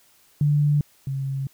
sine tone pair in turn, 146.83 / 135.86 Hz, D3 / C#3, 0 / -34 cents, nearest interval minor second, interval 134 cents, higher first, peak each -16 / -24 dBFS, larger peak first, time 0.41-0.81 / 1.07-1.47 s, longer neither, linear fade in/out 2 ms, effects white hiss -58 dBFS RMS until 1.53 s

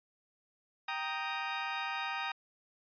20% pulse chord, Eb major, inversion first, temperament equal, 784 / 932.3 / 1244.5 Hz, G5 / Bb5 / Eb6, 0 / 0 / 0 cents, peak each -34 dBFS, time 0.88-2.32 s, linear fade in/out 5 ms, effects resampled to 11025 Hz

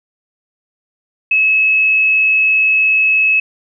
sine tone, 2583 Hz, E7, 36 cents flat, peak -9 dBFS, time 1.31-3.4 s, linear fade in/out 5 ms, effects none

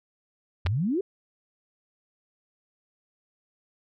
sine exponential sweep, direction up, 78.5 to 415.3 Hz, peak -23 dBFS, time 0.65-1.01 s, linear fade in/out 5 ms
clicks, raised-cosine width 0.3 ms, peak -15 dBFS, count 2, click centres 0.663 / 0.668 s
effects none

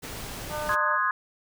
pink noise, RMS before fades -37 dBFS, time 0.02-0.76 s, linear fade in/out 20 ms
harmonic tone, 301.2 Hz, D4, 44 cents sharp, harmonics 2 / 3 / 4 / 5, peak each -32 / -35 / -38 / -40 dBFS, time 0.49-0.99 s, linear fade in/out 50 ms
sine chord, Ab dominant seventh, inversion first, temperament equal, 1046.5 / 1244.5 / 1480 / 1661.2 Hz, C6 / Eb6 / Gb6 / Ab6, 0 / 0 / 0 / 0 cents, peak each -27 / -27 / -32 / -27 dBFS, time 0.69-1.11 s, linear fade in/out 2 ms
effects none

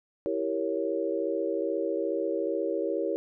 sine chord, E diminished seventh, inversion none, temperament equal, 329.6 / 392 / 466.2 / 554.4 Hz, E4 / G4 / Bb4 / Db5, 0 / 0 / 0 / 0 cents, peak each -32 dBFS, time 0.26-3.16 s, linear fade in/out 0 ms, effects none

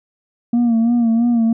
sine tone with vibrato, 233.1 Hz, A#3, in tune, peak -9 dBFS, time 0.53-1.53 s, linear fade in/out 5 ms, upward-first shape sine, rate 3 Hz, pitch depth 56 cents each way, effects tanh soft clip ceiling -11 dBFS

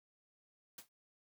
white noise with exponential decay, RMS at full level -45 dBFS, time 0.78-0.89 s, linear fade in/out 5 ms, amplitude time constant 22 ms, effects none

